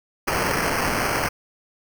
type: noise with sample-and-hold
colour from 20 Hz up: white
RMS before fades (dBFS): -23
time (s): 0.27-1.29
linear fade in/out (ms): 10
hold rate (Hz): 3675
effects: none